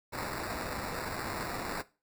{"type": "noise with sample-and-hold", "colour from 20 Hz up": "white", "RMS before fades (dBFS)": -37, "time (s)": [0.12, 1.83], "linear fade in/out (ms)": 20, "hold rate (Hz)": 3150, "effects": ["noise-tail reverb RT60 0.3 s tail -18 dB re dry"]}